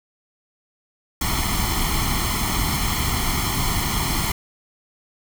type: noise with comb filter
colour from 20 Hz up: pink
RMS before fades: -22 dBFS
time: 1.21-4.32 s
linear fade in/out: 5 ms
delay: 0.94 ms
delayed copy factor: +0.8
effects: none